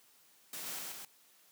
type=noise with echo; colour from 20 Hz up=white; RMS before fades=-43 dBFS; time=0.53-0.79 s; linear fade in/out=2 ms; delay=130 ms; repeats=2; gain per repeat=-2 dB; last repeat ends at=1.05 s; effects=white hiss -65 dBFS RMS until 1.51 s + high-pass 150 Hz 12 dB/octave